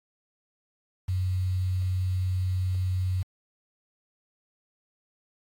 sine tone with quantisation, 92.5 Hz, F#2, in tune, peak -24 dBFS, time 1.08-3.23 s, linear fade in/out 10 ms, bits 8, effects AAC 64 kbps

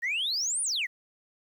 sine exponential two-way sweep, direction up then down, 1818 to 9820 to 1818 Hz, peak -25 dBFS, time 0.02-0.87 s, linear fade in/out 20 ms, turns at 0.62 s, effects tanh soft clip ceiling -24 dBFS + 10-bit

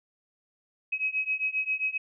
sine beating tone pair, 2543 / 2550.5 Hz, D#7 / D#7, +37 / +42 cents, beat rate 7.5 Hz, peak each -30 / -29 dBFS, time 0.92-1.98 s, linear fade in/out 10 ms, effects none

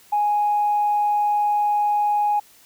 sine tone, 830.6 Hz, G#5, in tune, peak -16 dBFS, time 0.12-2.4 s, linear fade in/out 10 ms, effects tanh soft clip ceiling -12 dBFS + white hiss -52 dBFS RMS until 2.65 s

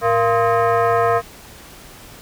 sine tone with frequency modulation, 110 Hz, A2, in tune, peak -13 dBFS, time 0.01-1.22 s, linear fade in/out 50 ms, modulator 578 Hz, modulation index 2.1, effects pink hiss -41 dBFS RMS until 2.21 s

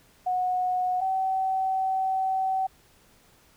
sine tone pair in turn, 732 / 761.7 Hz, F#5 / G5, -19 / -50 cents, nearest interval minor second, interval 69 cents, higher second, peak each -23 / -23 dBFS, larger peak neither, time 0.26-1.01 / 1.01-2.67 s, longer second, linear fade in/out 10 ms, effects pink hiss -59 dBFS RMS until 3.56 s

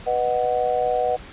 sine chord, B major, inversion none, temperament just, 493.9 / 617.4 / 740.8 Hz, B4 / D#5 / F#5, 0 / -14 / +2 cents, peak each -23 / -25 / -22 dBFS, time 0.06-1.17 s, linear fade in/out 20 ms, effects pink hiss -41 dBFS RMS until 1.32 s + resampled to 8000 Hz

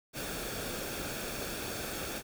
pink noise with comb filter, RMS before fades -38 dBFS, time 0.13-2.23 s, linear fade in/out 50 ms, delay 1 ms, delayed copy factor -0.5, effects none

